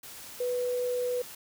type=tone in noise; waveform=sine; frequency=493.9 Hz; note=B4; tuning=in tune; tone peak=-27 dBFS; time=0.4-1.22 s; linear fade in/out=5 ms; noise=white; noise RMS=-45 dBFS; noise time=0.03-1.35 s; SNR=+15 dB; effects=none